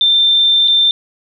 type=tone with dropouts; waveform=sine; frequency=3576 Hz; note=A7; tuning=27 cents sharp; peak=-8 dBFS; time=0.01-0.91 s; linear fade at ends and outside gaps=1 ms; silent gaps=0.676-0.681 s; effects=none